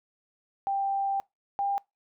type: tone pair in turn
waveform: sine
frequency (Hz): 788 / 798.5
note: G5 / G5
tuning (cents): +9 / +32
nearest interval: unison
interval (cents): 23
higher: second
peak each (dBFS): -25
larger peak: neither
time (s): 0.67-1.2 / 1.59-1.78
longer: first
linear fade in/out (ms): 0
effects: noise-tail reverb RT60 0.2 s tail -24 dB re dry